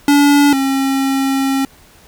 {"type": "tone pair in turn", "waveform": "square", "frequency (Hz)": [286.9, 270], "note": ["D4", "C#4"], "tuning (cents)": [-40, -45], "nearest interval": "minor second", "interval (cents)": 105, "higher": "first", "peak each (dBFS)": [-8, -14], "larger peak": "first", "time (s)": [[0.08, 0.53], [0.53, 1.65]], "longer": "second", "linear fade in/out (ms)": 2, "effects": ["pink hiss -46 dBFS RMS until 2.07 s"]}